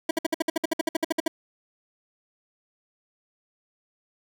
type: tone bursts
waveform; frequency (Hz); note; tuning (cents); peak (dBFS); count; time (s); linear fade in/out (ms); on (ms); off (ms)
25% pulse; 323.8; E4; -31; -17; 16; 0.09-1.28; 5; 20; 58
effects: none